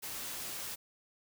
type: noise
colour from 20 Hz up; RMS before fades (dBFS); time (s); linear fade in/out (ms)
white; -41; 0.02-0.76; 20
effects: none